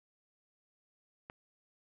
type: click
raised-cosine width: 0.5 ms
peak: -30 dBFS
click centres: 1.299 s
effects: none